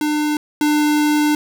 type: tone pair in turn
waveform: square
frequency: 300.4 / 299.1 Hz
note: D4 / D4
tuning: +39 / +32 cents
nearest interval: unison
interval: 7 cents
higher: first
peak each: -17 / -14 dBFS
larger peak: second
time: 0.01-0.37 / 0.61-1.35 s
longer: second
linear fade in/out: 2 ms
effects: none